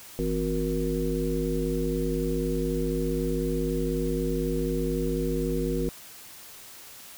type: harmonic tone with a mistuned harmonic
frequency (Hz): 52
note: G#1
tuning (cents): +3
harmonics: 1 / 3 / 5 / 7 / 9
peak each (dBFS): -31 / -31 / -31 / -31 / -31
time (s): 0.19-5.89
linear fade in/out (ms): 0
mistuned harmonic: 3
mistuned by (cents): +110
effects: white hiss -46 dBFS RMS until 7.17 s